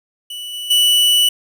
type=tone with level steps; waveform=45% pulse; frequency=2960 Hz; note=F#7; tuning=in tune; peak=-26 / -24 / -10 dBFS; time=0.3-1.29 s; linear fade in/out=5 ms; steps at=0.53 / 0.7 s; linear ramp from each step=10 ms; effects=none